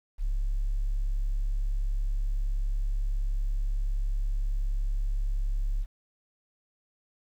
sine tone, 34.65 Hz, C#1, in tune, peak -23 dBFS, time 0.18-5.86 s, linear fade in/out 50 ms, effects tanh soft clip ceiling -23 dBFS + 10-bit

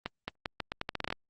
accelerating click train, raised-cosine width 0.3 ms, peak -16 dBFS, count 13, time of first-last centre 0.06-1.126 s, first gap 220 ms, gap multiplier 0.81, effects Opus 24 kbps

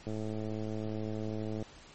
click train, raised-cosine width 2 ms, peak -25 dBFS, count 169, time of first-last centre 0.07-1.626 s, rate 108 Hz, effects pink hiss -54 dBFS RMS until 1.94 s + MP3 32 kbps

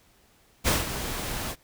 pink noise with ADSR envelope, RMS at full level -21 dBFS, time 0.64-1.56 s, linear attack 40 ms, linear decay 160 ms, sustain -11 dB, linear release 56 ms, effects pink hiss -61 dBFS RMS until 1.63 s

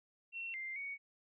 sine tone with pitch steps, 2717 / 2094 / 2233 Hz, F7 / C7 / C#7, -48 / +1 / +12 cents, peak -40 dBFS, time 0.32-0.98 s, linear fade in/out 50 ms, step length 220 ms, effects none

